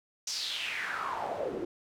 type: noise with band-pass filter sweep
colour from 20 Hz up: pink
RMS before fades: -35 dBFS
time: 0.27-1.65 s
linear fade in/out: 5 ms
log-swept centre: 5900 to 330 Hz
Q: 4.5
effects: none